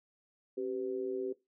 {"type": "tone with amplitude modulation", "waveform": "sine", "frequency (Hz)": 385.6, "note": "G4", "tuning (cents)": -28, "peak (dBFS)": -29, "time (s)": [0.57, 1.33], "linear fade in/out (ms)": 10, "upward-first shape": "sine", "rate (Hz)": 116, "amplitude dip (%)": 85, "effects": ["noise-tail reverb RT60 0.2 s tail -18 dB re dry"]}